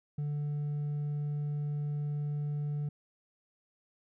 sine tone with hard clipping, 146.83 Hz, D3, in tune, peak -32 dBFS, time 0.18-2.89 s, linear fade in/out 5 ms, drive 2 dB, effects none

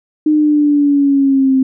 sine linear sweep, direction down, 306.8 to 261.6 Hz, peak -8 dBFS, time 0.26-1.63 s, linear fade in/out 5 ms, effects none

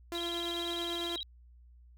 sawtooth tone with tremolo, 342.5 Hz, F4, 34 cents flat, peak -31 dBFS, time 0.12-1.16 s, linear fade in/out 0 ms, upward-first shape triangle, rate 9 Hz, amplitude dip 25%
sine tone with vibrato, 3520 Hz, A7, in tune, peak -36 dBFS, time 0.15-1.23 s, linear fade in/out 0 ms, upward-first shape square, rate 18 Hz, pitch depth 160 cents each way
effects added 60 Hz sine -54 dBFS peak until 1.97 s

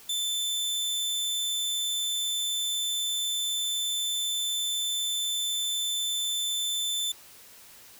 sawtooth tone, 3532 Hz, A7, 6 cents sharp, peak -24 dBFS, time 0.09-7.12 s, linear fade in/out 5 ms, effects white hiss -51 dBFS RMS until 7.99 s

